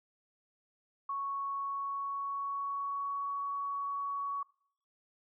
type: tone with pitch glide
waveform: sine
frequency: 1108.7 to 1122.2 Hz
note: C#6 to C#6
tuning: 0 to +21 cents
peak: -33 dBFS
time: 1.09-4.43 s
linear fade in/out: 5 ms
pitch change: +21 cents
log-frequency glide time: 1.57-3.36 s
effects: noise-tail reverb RT60 0.6 s tail -21 dB re dry